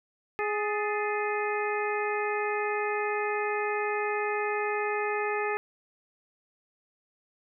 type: harmonic tone with a mistuned harmonic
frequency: 417.2 Hz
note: G#4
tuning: 8 cents sharp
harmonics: 1 / 2 / 3 / 4 / 5 / 6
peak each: -30 / -33 / -35 / -36 / -37 / -38 dBFS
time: 0.39-5.57 s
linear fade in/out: 0 ms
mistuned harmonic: 4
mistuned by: +82 cents
effects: none